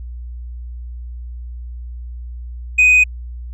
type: tone with tanh clipping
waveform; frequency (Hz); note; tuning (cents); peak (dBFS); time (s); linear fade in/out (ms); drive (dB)
sine; 2498; D#7; +6; -8; 2.78-3.04; 10; 1
effects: added 60 Hz sine -27 dBFS peak until 3.53 s